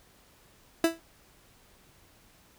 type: tone with exponential decay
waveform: 30% pulse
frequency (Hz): 330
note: E4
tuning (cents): +2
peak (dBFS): -15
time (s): 0.84-1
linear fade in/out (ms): 2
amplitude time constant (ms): 33
effects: pink hiss -60 dBFS RMS until 2.58 s